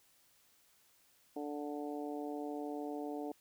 harmonic tone, 146.83 Hz, D3, in tune, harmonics 2 / 3 / 4 / 5 / 6, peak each -41 / -44 / -48 / -46 / -54 dBFS, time 1.36-3.32 s, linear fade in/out 5 ms, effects white hiss -69 dBFS RMS until 3.4 s

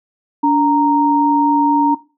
sine tone pair together, 288.7 / 929.6 Hz, D4 / A#5, -30 / -5 cents, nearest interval octave + minor sixth, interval 2025 cents, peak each -13 dBFS, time 0.43-1.95 s, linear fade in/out 10 ms, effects noise-tail reverb RT60 0.3 s tail -18 dB re dry

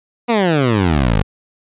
15% pulse exponential sweep, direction down, 246.9 to 46.25 Hz, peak -6 dBFS, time 0.28-1.23 s, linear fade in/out 20 ms, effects resampled to 8000 Hz

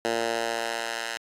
10% pulse tone with high-pass filter sweep, 115.3 Hz, A#2, 19 cents flat, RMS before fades -29 dBFS, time 0.05-1.17 s, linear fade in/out 0 ms, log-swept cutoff 390 to 1300 Hz, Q 0.89, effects low-pass 9000 Hz 12 dB/octave + AAC 64 kbps

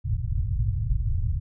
white low-pass noise, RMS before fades -25 dBFS, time 0.04-1.4 s, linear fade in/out 20 ms, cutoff 120 Hz, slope 48 dB/octave, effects none

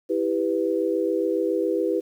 sine tone cluster, 328.2 / 395.4 / 495.4 Hz, E4 / G4 / B4, -8 / +15 / +5 cents, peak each -25 dBFS, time 0.09-2.01 s, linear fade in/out 20 ms, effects 9-bit

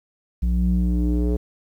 square tone with low-pass filter sweep, 60 Hz, B1, 49 cents flat, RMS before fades -20 dBFS, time 0.42-1.37 s, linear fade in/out 10 ms, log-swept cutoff 130 to 430 Hz, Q 3, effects 9-bit

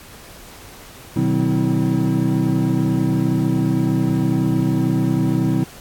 triangle tone cluster, 123.7 / 152.8 / 185.7 / 256.8 / 323.1 Hz, B2 / D#3 / F#3 / C4 / E4, +3 / -31 / +7 / -32 / -35 cents, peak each -20 dBFS, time 1.16-5.64 s, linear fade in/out 5 ms, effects pink hiss -41 dBFS RMS until 5.8 s + AAC 64 kbps

